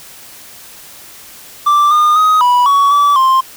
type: tone with pitch steps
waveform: triangle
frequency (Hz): 1174 / 1216 / 1256 / 981 / 1124 / 1152 / 1051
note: D6 / D#6 / D#6 / B5 / C#6 / D6 / C6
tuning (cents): -1 / -40 / +16 / -12 / +24 / -34 / +7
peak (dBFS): -5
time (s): 1.66-3.41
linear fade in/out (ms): 10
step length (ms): 250
effects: white hiss -36 dBFS RMS until 3.56 s